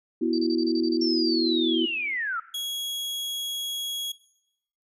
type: chord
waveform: sine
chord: B suspended fourth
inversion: none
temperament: equal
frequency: 246.9 / 329.6 / 370 Hz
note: B3 / E4 / F#4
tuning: 0 / 0 / 0 cents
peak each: -27 / -24 / -28 dBFS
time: 0.21-1.86 s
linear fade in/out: 10 ms
type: tone bursts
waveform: sine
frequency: 4647 Hz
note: D8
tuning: 19 cents flat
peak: -32 dBFS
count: 8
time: 0.33-0.971 s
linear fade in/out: 2 ms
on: 53 ms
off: 31 ms
type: linear sweep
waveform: sine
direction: down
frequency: 5490 to 1271 Hz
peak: -26 dBFS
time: 1.01-2.4 s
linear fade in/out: 5 ms
type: tone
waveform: 40% pulse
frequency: 3322 Hz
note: G#7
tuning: in tune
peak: -28 dBFS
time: 2.54-4.12 s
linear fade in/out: 5 ms
effects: noise-tail reverb RT60 0.8 s tail -18 dB re dry + resampled to 32000 Hz